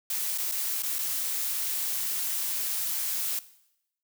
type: noise with dropouts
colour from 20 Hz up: blue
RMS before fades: -30 dBFS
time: 0.1-3.39 s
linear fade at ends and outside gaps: 2 ms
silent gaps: 0.377-0.383 / 0.514-0.521 / 0.822-0.833 / 0.985-0.989 s
effects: noise-tail reverb RT60 0.8 s tail -17 dB re dry